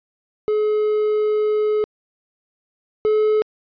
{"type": "tone pair in turn", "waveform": "triangle", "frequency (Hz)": [425.3, 429], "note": ["G#4", "A4"], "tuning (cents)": [41, -44], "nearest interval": "unison", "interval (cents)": 15, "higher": "second", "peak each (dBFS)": [-14, -12], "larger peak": "second", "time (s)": [[0.48, 1.84], [3.05, 3.42]], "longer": "first", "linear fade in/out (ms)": 0, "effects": ["resampled to 11025 Hz"]}